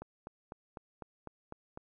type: click train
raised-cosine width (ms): 1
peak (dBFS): -29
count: 8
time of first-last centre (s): 0.02-1.774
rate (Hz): 3.99
effects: none